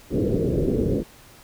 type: low-pass noise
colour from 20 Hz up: white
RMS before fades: -22 dBFS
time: 0.1-1.04 s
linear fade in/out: 50 ms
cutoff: 490 Hz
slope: 48 dB/octave
effects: pink hiss -49 dBFS RMS until 1.43 s